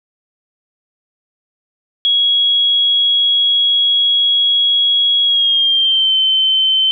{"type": "tone with pitch glide", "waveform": "sine", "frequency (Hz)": [3322, 3082], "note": ["G#7", "G7"], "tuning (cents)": [0, -30], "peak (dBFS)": -10, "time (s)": [2.05, 6.91], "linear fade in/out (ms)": 0, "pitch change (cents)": -130, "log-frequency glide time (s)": [5.24, 6.15], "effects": []}